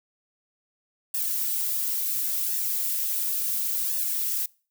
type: noise with flanger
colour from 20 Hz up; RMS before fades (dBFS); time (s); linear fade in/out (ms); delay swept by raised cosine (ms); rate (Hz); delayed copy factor
violet; -27; 1.14-4.46; 5; 1.1 to 7; 0.71; +0.8
effects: noise-tail reverb RT60 0.4 s tail -25 dB re dry